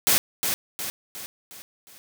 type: noise with echo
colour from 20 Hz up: white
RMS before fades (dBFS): -19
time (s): 0.07-0.18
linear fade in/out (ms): 0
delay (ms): 360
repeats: 5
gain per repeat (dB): -6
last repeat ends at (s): 1.98
effects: none